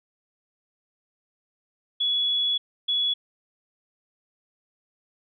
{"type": "tone bursts at uneven times", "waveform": "sine", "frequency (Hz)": 3387, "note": "G#7", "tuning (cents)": 33, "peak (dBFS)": -21, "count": 2, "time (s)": [[2, 2.58], [2.88, 3.14]], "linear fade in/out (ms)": 10, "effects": []}